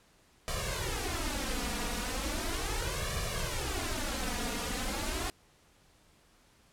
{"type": "noise with flanger", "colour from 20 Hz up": "pink", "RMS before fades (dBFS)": -34, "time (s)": [0.48, 5.3], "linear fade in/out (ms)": 0, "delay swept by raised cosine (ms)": [1.7, 4.2], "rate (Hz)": 0.37, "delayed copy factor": 0.95, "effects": ["pink hiss -64 dBFS RMS until 6.72 s", "low-pass 11000 Hz 12 dB/octave"]}